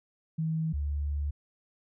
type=tone pair in turn; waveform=sine; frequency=160 / 72.5 Hz; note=D#3 / D2; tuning=+49 / -22 cents; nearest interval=octave + major second; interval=1371 cents; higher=first; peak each=-27 / -28 dBFS; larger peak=first; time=0.38-0.73 / 0.73-1.31 s; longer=second; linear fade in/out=10 ms; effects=none